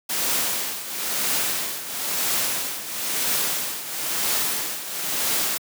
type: noise with tremolo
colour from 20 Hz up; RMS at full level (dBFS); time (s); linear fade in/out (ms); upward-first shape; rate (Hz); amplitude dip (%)
white; -22; 0.09-5.58; 10; triangle; 1; 75
effects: high-pass 150 Hz 12 dB/octave